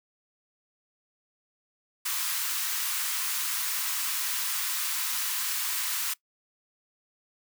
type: high-pass noise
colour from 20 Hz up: white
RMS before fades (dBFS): -30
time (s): 2.05-6.14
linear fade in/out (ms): 10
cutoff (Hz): 940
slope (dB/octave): 48
effects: noise-tail reverb RT60 0.1 s tail -20 dB re dry